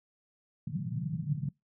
pink band-pass noise, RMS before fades -34 dBFS, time 0.67-1.49 s, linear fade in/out 5 ms, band 130 to 170 Hz, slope 48 dB/octave, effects noise-tail reverb RT60 0.2 s tail -25 dB re dry

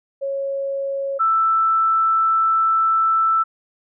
sine tone pair in turn, 550 / 1324.1 Hz, C#5 / E6, -14 / +7 cents, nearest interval octave + minor third, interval 1521 cents, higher second, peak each -21 / -14 dBFS, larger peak second, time 0.21-1.19 / 1.19-3.44 s, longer second, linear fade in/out 20 ms, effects none

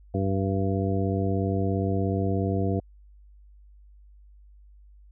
harmonic tone, 97 Hz, G2, 18 cents flat, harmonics 1 / 2 / 3 / 4 / 5 / 7, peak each -26 / -29 / -31 / -32 / -33 / -34 dBFS, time 0.14-2.8 s, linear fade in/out 5 ms, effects added 50 Hz sine -49 dBFS peak until 5.11 s

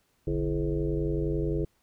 sine tone with frequency modulation, 240 Hz, B3, 49 cents flat, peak -25 dBFS, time 0.27-1.65 s, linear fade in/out 5 ms, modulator 91.2 Hz, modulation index 2.5, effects pink hiss -70 dBFS RMS until 1.82 s

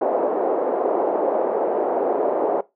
white band-pass noise, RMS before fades -21 dBFS, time 0.01-2.61 s, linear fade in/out 5 ms, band 360 to 680 Hz, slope 24 dB/octave, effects noise-tail reverb RT60 0.2 s tail -19 dB re dry

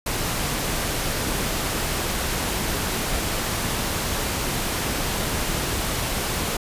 pink noise, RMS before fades -25 dBFS, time 0.06-6.57 s, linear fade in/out 5 ms, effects resampled to 32000 Hz

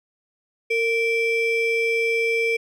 triangle ring-modulated tone, 1396.9 Hz, F6, in tune, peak -14 dBFS, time 0.7-2.57 s, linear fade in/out 10 ms, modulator 939 Hz, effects none

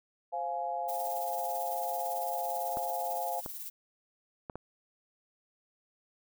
sine chord, F minor, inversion second, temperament just, 523.8 / 698.5 / 838.1 Hz, C5 / F5 / Ab5, +2 / 0 / +16 cents, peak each -40 / -34 / -36 dBFS, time 0.32-3.41 s, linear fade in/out 20 ms
violet noise with tremolo, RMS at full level -40 dBFS, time 0.88-3.7 s, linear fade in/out 10 ms, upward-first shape sine, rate 18 Hz, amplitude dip 45%
clicks, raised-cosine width 1 ms, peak -25 dBFS, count 4, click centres 2.771 / 3.461 / 4.498 / 4.556 s
effects none

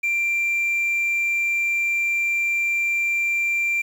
triangle tone, 2365 Hz, D7, 12 cents sharp, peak -17 dBFS, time 0.03-3.82 s, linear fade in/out 10 ms, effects tanh soft clip ceiling -13 dBFS + 8-bit

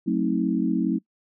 sine chord, F# diminished seventh, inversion none, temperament just, 185 / 222 / 266.4 / 319.7 Hz, F#3 / A3 / C4 / Eb4, 0 / +16 / +31 / +47 cents, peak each -26 dBFS, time 0.06-0.99 s, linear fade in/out 20 ms, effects noise-tail reverb RT60 0.1 s tail -23 dB re dry

